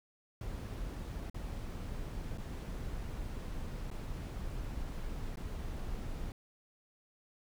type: noise with dropouts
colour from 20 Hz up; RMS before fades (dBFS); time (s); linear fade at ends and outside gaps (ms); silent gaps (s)
brown; -40; 0.41-6.32; 2; 1.299-1.344 / 2.376-2.381 / 3.904-3.912 / 5.358-5.371
effects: none